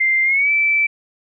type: tone with pitch glide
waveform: sine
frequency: 2093 to 2322 Hz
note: C7 to D7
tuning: 0 to -20 cents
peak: -13 dBFS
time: 0-0.87 s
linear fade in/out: 10 ms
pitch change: +180 cents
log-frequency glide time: 0.24-0.51 s
effects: none